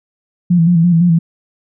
sine tone with vibrato, 170.6 Hz, F3, 40 cents flat, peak -7 dBFS, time 0.5-1.19 s, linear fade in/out 10 ms, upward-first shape square, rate 5.9 Hz, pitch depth 56 cents each way, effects none

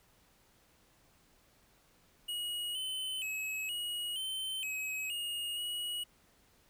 square tone with pitch steps, 2898 / 3047 / 2568 / 2898 / 3087 / 2549 / 2858 / 2909 Hz, F#7 / G7 / E7 / F#7 / G7 / D#7 / F7 / F#7, -37 / -50 / -46 / -37 / -27 / +41 / +39 / -30 cents, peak -36 dBFS, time 2.28-6.04 s, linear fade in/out 10 ms, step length 470 ms, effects pink hiss -67 dBFS RMS until 6.69 s

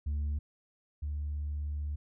sine tone pair in turn, 73.42 / 73.69 Hz, D2 / D2, 0 / +6 cents, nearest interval unison, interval 6 cents, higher second, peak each -27 / -31 dBFS, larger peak first, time 0.06-0.39 / 1.02-1.96 s, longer second, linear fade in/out 10 ms, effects tanh soft clip ceiling -29 dBFS

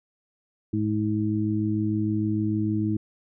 harmonic tone, 106.6 Hz, G#2, 46 cents sharp, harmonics 1 / 2 / 3, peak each -27 / -27 / -26 dBFS, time 0.73-2.97 s, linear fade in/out 5 ms, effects none

